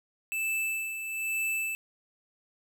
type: tone with tremolo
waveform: square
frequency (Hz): 2637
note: E7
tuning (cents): 0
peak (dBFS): -28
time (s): 0.32-1.75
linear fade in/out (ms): 0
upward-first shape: sine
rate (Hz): 1.1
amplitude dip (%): 55
effects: none